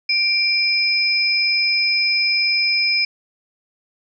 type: tone pair together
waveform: sine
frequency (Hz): 2359 / 5080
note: D7 / D#8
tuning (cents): +7 / +35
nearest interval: octave + minor second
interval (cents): 1328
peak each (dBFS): -18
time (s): 0.09-3.05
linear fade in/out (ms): 5
effects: none